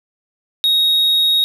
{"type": "tone", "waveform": "triangle", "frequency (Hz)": 3763, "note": "A#7", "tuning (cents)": 16, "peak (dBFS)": -10, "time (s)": [0.64, 1.44], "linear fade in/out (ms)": 0, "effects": []}